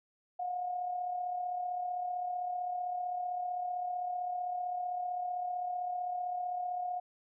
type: tone with amplitude modulation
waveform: sine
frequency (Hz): 720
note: F#5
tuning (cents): -47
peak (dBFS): -31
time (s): 0.39-7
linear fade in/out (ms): 10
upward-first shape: sine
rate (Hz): 35.6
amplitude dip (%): 45
effects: none